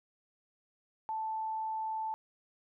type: tone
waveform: sine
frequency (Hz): 879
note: A5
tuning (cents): -2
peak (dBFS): -33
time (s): 1.09-2.14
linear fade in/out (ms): 0
effects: none